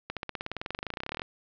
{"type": "accelerating click train", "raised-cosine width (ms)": 0.3, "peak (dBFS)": -17, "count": 28, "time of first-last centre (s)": [0.1, 1.219], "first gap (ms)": 67, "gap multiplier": 0.96, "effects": ["low-pass 5000 Hz 12 dB/octave"]}